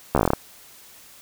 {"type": "slowing click train", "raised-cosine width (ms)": 1, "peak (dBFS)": -4, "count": 10, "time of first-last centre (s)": [0.15, 0.334], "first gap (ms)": 13, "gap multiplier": 1.11, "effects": ["white hiss -48 dBFS RMS until 1.21 s"]}